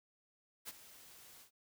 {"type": "noise with ADSR envelope", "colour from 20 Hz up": "white", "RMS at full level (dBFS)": -44, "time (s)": [0.65, 1.51], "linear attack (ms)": 36, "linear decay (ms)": 29, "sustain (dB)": -14, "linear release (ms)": 100, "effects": []}